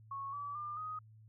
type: tone with pitch steps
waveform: sine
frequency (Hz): 1102 / 1149.5 / 1199 / 1250.6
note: C#6 / D6 / D6 / D#6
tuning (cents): -11 / -37 / +36 / +8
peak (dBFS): -39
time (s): 0.11-0.99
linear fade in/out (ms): 5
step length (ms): 220
effects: added 109 Hz sine -56 dBFS peak until 1.28 s